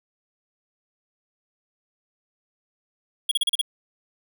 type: tone bursts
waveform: square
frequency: 3322 Hz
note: G#7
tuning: in tune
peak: -19 dBFS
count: 6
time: 3.29-3.614 s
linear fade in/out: 5 ms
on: 24 ms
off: 36 ms
effects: none